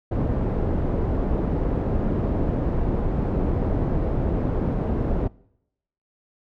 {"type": "low-pass noise", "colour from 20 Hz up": "pink", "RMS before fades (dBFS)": -23, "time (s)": [0.11, 5.28], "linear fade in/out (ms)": 10, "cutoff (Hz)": 510, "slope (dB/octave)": 12, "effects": ["noise-tail reverb RT60 0.8 s tail -24 dB re dry"]}